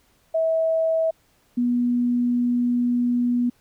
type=tone pair in turn; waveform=sine; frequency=648 / 243.1 Hz; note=E5 / B3; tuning=-30 / -27 cents; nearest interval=octave + perfect fourth; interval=1697 cents; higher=first; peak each=-18 dBFS; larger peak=neither; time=0.34-1.11 / 1.57-3.5 s; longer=second; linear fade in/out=10 ms; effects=pink hiss -62 dBFS RMS until 3.6 s